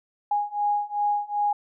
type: beating tone pair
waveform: sine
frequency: 824 / 826.6 Hz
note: G#5 / G#5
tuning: -14 / -8 cents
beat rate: 2.6 Hz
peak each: -26 / -25 dBFS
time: 0.31-1.53 s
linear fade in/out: 5 ms
effects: none